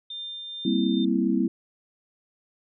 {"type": "tone with tremolo", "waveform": "sine", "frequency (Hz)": 3600, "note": "A7", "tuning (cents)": 39, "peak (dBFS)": -32, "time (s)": [0.1, 1.05], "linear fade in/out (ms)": 5, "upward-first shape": "triangle", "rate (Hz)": 2.2, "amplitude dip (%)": 30}
{"type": "chord", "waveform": "sine", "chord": "C dominant seventh", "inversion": "second", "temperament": "equal with one note detuned", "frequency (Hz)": [196, 233.1, 260.7, 329.6], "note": ["G3", "Bb3", "C4", "E4"], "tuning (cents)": [0, 0, -6, 0], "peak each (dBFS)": -26, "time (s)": [0.65, 1.48], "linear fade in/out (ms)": 5}
{"effects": []}